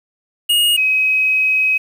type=tone pair in turn; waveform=square / sine; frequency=2866 / 2537 Hz; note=F7 / D#7; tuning=+44 / +33 cents; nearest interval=major second; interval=211 cents; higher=first; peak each=-12 dBFS; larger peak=neither; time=0.49-0.77 / 0.77-1.78 s; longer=second; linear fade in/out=10 ms; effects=7-bit